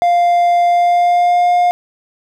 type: tone with pitch glide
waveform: triangle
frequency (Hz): 698.5 to 709.5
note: F5 to F5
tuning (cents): 0 to +27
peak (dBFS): -7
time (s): 0.02-1.71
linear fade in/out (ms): 0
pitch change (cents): +27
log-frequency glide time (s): 0.66-1.53
effects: none